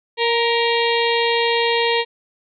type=harmonic tone with a mistuned harmonic; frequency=466.2 Hz; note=A#4; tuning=in tune; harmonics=1 / 2 / 4 / 5 / 6 / 7 / 8 / 9; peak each=-19 / -22 / -25 / -26 / -27 / -27 / -28 / -29 dBFS; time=0.17-2.05 s; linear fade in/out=50 ms; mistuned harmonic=4; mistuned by=+22 cents; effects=none